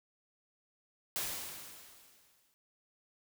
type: noise with exponential decay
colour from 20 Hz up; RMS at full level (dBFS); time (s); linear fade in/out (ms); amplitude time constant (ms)
white; -35; 1.16-2.54; 0; 300
effects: none

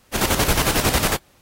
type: noise with tremolo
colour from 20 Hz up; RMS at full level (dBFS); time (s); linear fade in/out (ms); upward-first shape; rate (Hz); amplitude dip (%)
pink; -18; 0.12-1.18; 50; square; 11; 60
effects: pink hiss -57 dBFS RMS until 1.41 s + AAC 48 kbps

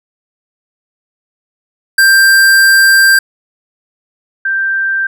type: tone pair in turn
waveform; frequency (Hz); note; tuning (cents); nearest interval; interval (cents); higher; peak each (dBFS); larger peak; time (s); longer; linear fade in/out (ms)
square / sine; 1580 / 1571.7; G6 / G6; +13 / +4; unison; 9; first; -5 / -11; first; 1.98-3.19 / 4.45-5.07; first; 5
effects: none

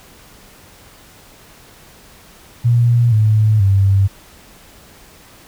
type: tone with pitch steps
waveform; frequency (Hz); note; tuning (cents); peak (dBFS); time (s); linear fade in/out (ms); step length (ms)
sine; 119.1 / 107.96 / 97.86; A#2 / A2 / G2; +38 / -32 / -2; -9; 2.64-4.08; 20; 480
effects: pink hiss -44 dBFS RMS until 5.47 s

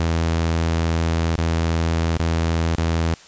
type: tone with dropouts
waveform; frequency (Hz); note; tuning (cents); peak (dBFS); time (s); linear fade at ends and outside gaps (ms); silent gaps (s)
sawtooth; 82.41; E2; 0; -14; 0-3.14; 0; 1.359-1.38 / 2.174-2.195 / 2.754-2.783
effects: white hiss -45 dBFS RMS until 3.27 s + resampled to 16000 Hz

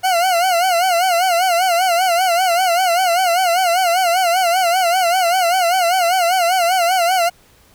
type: tone with vibrato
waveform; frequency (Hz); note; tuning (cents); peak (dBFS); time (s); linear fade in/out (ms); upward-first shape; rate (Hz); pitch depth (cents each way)
40% pulse; 716; F5; +43; -12; 0.03-7.3; 20; sine; 5.1; 110
effects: pink hiss -51 dBFS RMS until 7.74 s

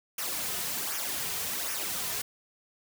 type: noise with flanger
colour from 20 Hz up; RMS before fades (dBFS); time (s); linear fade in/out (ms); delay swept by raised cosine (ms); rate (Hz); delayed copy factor
white; -33; 0.18-2.22; 5; 0.24 to 3.64; 1.3; -0.65
effects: none

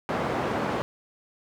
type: band-pass noise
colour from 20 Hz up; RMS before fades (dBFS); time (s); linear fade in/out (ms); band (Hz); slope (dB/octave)
white; -28; 0.09-0.82; 0; 100 to 920; 12
effects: none

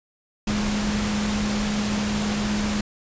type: tone in noise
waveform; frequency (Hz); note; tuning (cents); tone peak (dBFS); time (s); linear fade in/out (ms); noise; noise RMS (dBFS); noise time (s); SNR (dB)
sine; 208.6; G#3; +8; -23; 0.47-2.81; 5; pink; -28; 0.47-2.81; +2
effects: resampled to 16000 Hz

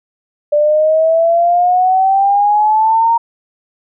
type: exponential sweep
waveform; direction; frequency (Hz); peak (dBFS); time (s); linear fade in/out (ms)
sine; up; 587.3 to 932.3; -8; 0.52-3.18; 10
effects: none

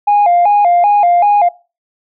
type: tone with vibrato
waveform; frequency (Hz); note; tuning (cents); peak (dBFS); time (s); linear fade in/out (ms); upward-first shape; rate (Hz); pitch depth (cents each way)
sine; 759; F#5; +44; -5; 0.07-1.49; 10; square; 2.6; 140
effects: noise-tail reverb RT60 0.3 s tail -20 dB re dry + tanh soft clip ceiling -4 dBFS

